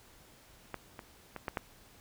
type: clicks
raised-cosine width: 0.5 ms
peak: -22 / -28 / -25 / -19 / -17 dBFS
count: 5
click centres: 0.743 / 0.992 / 1.363 / 1.482 / 1.572 s
effects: pink hiss -59 dBFS RMS until 2 s